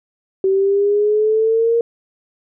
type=exponential sweep; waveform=sine; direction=up; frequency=381.2 to 468.8 Hz; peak=-12 dBFS; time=0.44-1.81 s; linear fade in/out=2 ms; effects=none